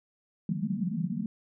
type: band-pass noise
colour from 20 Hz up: white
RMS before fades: -31 dBFS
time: 0.49-1.26 s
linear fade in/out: 2 ms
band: 150 to 230 Hz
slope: 96 dB/octave
effects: none